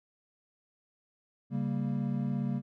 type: chord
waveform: triangle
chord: G diminished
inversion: second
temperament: equal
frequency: 138.59 / 196 / 233.1 Hz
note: Db3 / G3 / Bb3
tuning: 0 / 0 / 0 cents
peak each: -31 / -32 / -32 dBFS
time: 1.5-2.62 s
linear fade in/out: 50 ms
effects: none